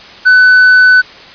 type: tone with tanh clipping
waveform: sine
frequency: 1500 Hz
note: F#6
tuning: 23 cents sharp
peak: -3 dBFS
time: 0.25-1.02 s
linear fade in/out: 20 ms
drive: 3 dB
effects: white hiss -33 dBFS RMS until 1.34 s + resampled to 11025 Hz